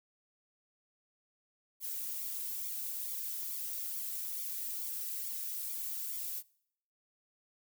violet noise with flanger, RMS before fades -39 dBFS, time 1.8-6.43 s, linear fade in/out 50 ms, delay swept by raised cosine 0.87 to 2.67 ms, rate 2.3 Hz, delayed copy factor +0.8, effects noise-tail reverb RT60 0.7 s tail -24 dB re dry

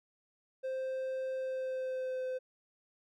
triangle tone with pitch glide, 523.3 to 513.7 Hz, C5 to C5, 0 to -32 cents, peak -32 dBFS, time 0.63-2.39 s, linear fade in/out 20 ms, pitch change -32 cents, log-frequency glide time 1.35-2.25 s, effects none

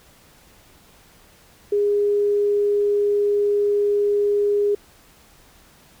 sine tone, 410 Hz, G#4, 22 cents flat, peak -16 dBFS, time 1.72-4.75 s, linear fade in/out 5 ms, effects pink hiss -52 dBFS RMS until 6 s

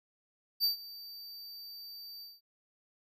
square tone with ADSR envelope, 4636 Hz, D8, 23 cents flat, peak -25 dBFS, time 0.6-2.41 s, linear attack 41 ms, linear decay 120 ms, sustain -20 dB, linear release 190 ms, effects none

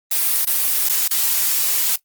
blue noise with dropouts, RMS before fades -18 dBFS, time 0.11-1.96 s, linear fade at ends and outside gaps 5 ms, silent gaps 0.45-0.47 / 0.889-0.895 / 1.079-1.108 s, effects noise-tail reverb RT60 0.1 s tail -18 dB re dry + Opus 32 kbps

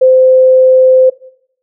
sine tone, 517 Hz, C5, 21 cents flat, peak -3 dBFS, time 0.01-1.1 s, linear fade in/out 10 ms, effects noise-tail reverb RT60 0.7 s tail -19 dB re dry

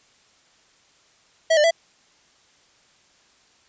square tone with pitch steps, 648 / 598 / 665 Hz, E5 / D5 / E5, -30 / +31 / +15 cents, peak -15 dBFS, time 1.5-1.71 s, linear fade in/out 10 ms, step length 70 ms, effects white hiss -58 dBFS RMS until 3.68 s + resampled to 16000 Hz

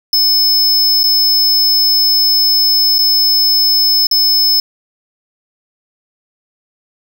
square tone with dropouts, 5220 Hz, E8, 18 cents flat, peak -9 dBFS, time 0.13-4.6 s, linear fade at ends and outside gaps 2 ms, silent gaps 1.033-1.039 / 2.984-2.989 / 4.069-4.112 s, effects none

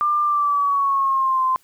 sine tone with pitch glide, 1193 to 1038.6 Hz, D6 to C6, +27 to -13 cents, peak -16 dBFS, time 0.01-1.56 s, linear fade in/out 0 ms, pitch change -240 cents, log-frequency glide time 0.23-1.44 s, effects white hiss -58 dBFS RMS until 1.63 s

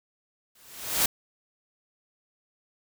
white noise with exponential growth, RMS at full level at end -20 dBFS, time 0.55-1.06 s, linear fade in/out 5 ms, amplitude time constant 110 ms, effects none

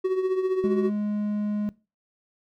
triangle tone with tremolo, 374.8 Hz, F#4, 22 cents sharp, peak -17 dBFS, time 0.04-0.9 s, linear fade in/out 10 ms, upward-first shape triangle, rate 15 Hz, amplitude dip 65%
triangle tone, 208.5 Hz, G#3, 7 cents sharp, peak -22 dBFS, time 0.64-1.69 s, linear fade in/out 0 ms
effects noise-tail reverb RT60 0.3 s tail -21 dB re dry

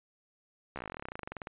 slowing click train, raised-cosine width 0.5 ms, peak -24 dBFS, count 25, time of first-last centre 0.76-1.471 s, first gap 14 ms, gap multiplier 1.06, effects resampled to 8000 Hz

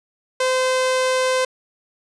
sawtooth tone, 515 Hz, C5, 28 cents flat, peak -13 dBFS, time 0.4-1.45 s, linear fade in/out 5 ms, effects resampled to 22050 Hz + 8-bit

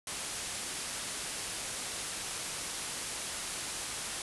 white low-pass noise, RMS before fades -39 dBFS, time 0.07-4.22 s, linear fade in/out 2 ms, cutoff 11000 Hz, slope 96 dB/octave, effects none

